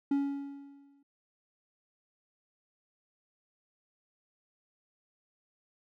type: tone with exponential decay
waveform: triangle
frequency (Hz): 280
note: C#4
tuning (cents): +18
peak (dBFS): -22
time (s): 0.11-1.03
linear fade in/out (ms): 5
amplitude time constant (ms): 200
effects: none